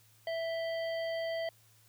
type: harmonic tone with a mistuned harmonic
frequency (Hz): 659.3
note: E5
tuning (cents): 0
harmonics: 1 / 3 / 5 / 7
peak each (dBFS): -33 / -43 / -47 / -50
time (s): 0.27-1.49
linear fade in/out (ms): 2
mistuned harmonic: 5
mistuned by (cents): -77
effects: added 110 Hz sine -65 dBFS peak until 1.88 s + white hiss -65 dBFS RMS until 1.88 s